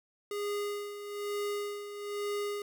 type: tone with tremolo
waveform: square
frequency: 410.3 Hz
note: G#4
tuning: 21 cents flat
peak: -32 dBFS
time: 0.31-2.62 s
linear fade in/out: 2 ms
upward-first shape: sine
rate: 1.1 Hz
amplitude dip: 65%
effects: none